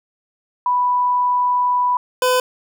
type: tone pair in turn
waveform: sine / 25% pulse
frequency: 987.8 / 504.6 Hz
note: B5 / B4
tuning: 0 / +37 cents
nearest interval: octave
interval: 1163 cents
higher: first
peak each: -14 / -10 dBFS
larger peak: second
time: 0.66-1.97 / 2.22-2.4 s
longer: first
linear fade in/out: 2 ms
effects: none